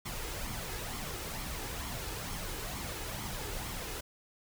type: noise with flanger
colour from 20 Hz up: pink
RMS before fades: -39 dBFS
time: 0.05-4.01 s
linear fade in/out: 10 ms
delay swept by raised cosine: 0.91 to 2.41 ms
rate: 2.2 Hz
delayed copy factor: +0.5
effects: none